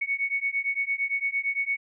sine beating tone pair, 2217 / 2225.8 Hz, C#7 / C#7, 0 / +6 cents, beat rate 8.8 Hz, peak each -28 dBFS, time 0.01-1.77 s, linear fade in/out 10 ms, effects none

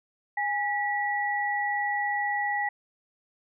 sine tone pair together, 822 / 1942.7 Hz, G#5 / B6, -18 / -29 cents, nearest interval octave + minor third, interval 1489 cents, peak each -28 dBFS, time 0.37-2.69 s, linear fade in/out 5 ms, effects none

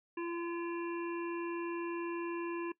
harmonic tone, 341.5 Hz, F4, 39 cents flat, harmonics 1 / 3 / 5 / 7 / 8, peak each -36 / -44 / -48 / -52 / -50 dBFS, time 0.17-2.72 s, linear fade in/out 5 ms, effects noise-tail reverb RT60 0.1 s tail -20 dB re dry

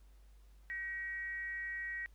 sine tone with frequency modulation, 1900 Hz, A#6, 33 cents sharp, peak -38 dBFS, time 0.7-2.06 s, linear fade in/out 0 ms, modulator 356 Hz, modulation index 0.38, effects added 50 Hz sine -57 dBFS peak until 2.14 s + pink hiss -73 dBFS RMS until 2.14 s

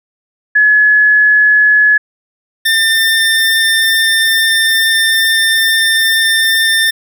sine / 25% pulse tone pair in turn, 1700 / 1797.7 Hz, G#6 / A6, +40 / +37 cents, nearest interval minor second, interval 97 cents, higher second, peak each -5 dBFS, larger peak neither, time 0.55-1.98 / 2.65-6.91 s, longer second, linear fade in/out 10 ms, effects none

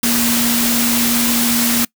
sine tone in noise, 236.3 Hz, A#3, 24 cents sharp, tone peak -17 dBFS, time 0.03-1.85 s, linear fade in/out 5 ms, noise white, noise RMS -17 dBFS, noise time 0.03-1.85 s, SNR -3 dB, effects noise-tail reverb RT60 0.1 s tail -24 dB re dry

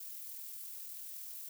violet noise with amplitude modulation, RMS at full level -45 dBFS, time 0-1.49 s, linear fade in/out 5 ms, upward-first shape sine, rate 41.4 Hz, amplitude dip 25%, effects none

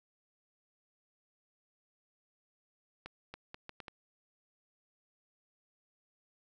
accelerating click train, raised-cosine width 0.3 ms, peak -28 dBFS, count 6, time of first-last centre 3.06-3.882 s, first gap 280 ms, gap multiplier 0.73, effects none

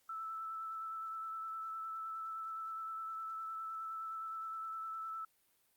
sine tone with vibrato, 1318.5 Hz, E6, in tune, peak -40 dBFS, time 0.09-5.25 s, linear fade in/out 5 ms, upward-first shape sine, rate 9.7 Hz, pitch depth 15 cents each way, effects white hiss -74 dBFS RMS until 5.76 s + Opus 48 kbps

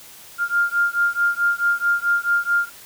sine beating tone pair, 1400 / 1404.6 Hz, F6 / F6, +4 / +10 cents, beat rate 4.6 Hz, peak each -20 dBFS, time 0.38-2.7 s, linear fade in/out 50 ms, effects white hiss -43 dBFS RMS until 2.85 s

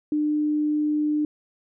sine tone, 300.4 Hz, D4, 39 cents sharp, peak -20 dBFS, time 0.12-1.25 s, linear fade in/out 2 ms, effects none

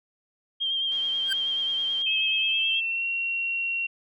sine tone with vibrato, 3186 Hz, G7, 27 cents sharp, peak -24 dBFS, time 0.6-2.81 s, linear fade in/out 20 ms, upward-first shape sine, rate 9.3 Hz, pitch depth 30 cents each way
click train, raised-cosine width 0.2 ms, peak -31 dBFS, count 159, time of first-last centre 0.92-2.017 s, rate 144 Hz
square tone with exponential growth, 1568 Hz, G6, in tune, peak -24 dBFS, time 1.25-1.33 s, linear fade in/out 5 ms, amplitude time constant 16 ms
sine tone with pitch glide, 2584 to 2738 Hz, E7 to F7, -35 to -35 cents, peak -25 dBFS, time 2.06-3.87 s, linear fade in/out 10 ms, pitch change +100 cents, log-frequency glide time 2.35-3.05 s
effects none

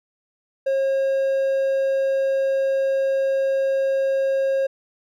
triangle tone, 540 Hz, C#5, 45 cents flat, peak -16 dBFS, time 0.66-4.67 s, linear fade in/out 10 ms, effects none

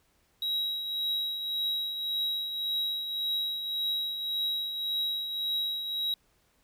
triangle tone with tremolo, 3849 Hz, B7, 45 cents flat, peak -25 dBFS, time 0.42-6.14 s, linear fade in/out 2 ms, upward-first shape triangle, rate 1.8 Hz, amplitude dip 55%, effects pink hiss -69 dBFS RMS until 6.63 s

